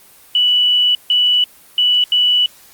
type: tone bursts at uneven times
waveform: sine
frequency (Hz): 2958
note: F#7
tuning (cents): -1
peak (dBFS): -10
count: 4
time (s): 0.35-0.95 / 1.1-1.44 / 1.78-2.04 / 2.12-2.46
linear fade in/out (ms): 2
effects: white hiss -45 dBFS RMS until 2.73 s + Opus 32 kbps